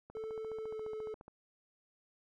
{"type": "click train", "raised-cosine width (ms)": 1, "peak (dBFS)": -37, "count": 18, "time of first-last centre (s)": [0.1, 1.281], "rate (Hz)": 14.4}
{"type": "tone with pitch glide", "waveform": "triangle", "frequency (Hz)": [440, 433.7], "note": ["A4", "A4"], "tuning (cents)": [0, -25], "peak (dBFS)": -37, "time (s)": [0.15, 1.14], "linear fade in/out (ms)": 2, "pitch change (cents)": -25, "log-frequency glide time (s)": [0.58, 0.86]}
{"effects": []}